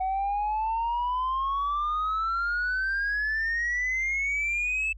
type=exponential sweep; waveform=sine; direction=up; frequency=747 to 2637 Hz; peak=-23 dBFS; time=0-4.93 s; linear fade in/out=10 ms; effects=tanh soft clip ceiling -23 dBFS + added 50 Hz sine -41 dBFS peak until 4.97 s